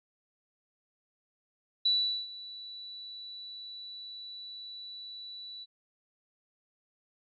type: tone with ADSR envelope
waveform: sine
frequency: 3951 Hz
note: B7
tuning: in tune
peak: -22 dBFS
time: 1.85-5.66 s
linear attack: 8 ms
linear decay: 410 ms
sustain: -19 dB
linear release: 34 ms
effects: MP3 64 kbps